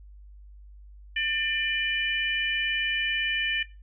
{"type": "harmonic tone", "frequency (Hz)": 597, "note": "D5", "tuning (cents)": 28, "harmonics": [3, 4, 5], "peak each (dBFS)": [-28, -30, -30], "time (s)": [1.16, 3.63], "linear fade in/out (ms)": 5, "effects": ["noise-tail reverb RT60 0.3 s tail -19 dB re dry", "added 50 Hz sine -45 dBFS peak until 3.82 s"]}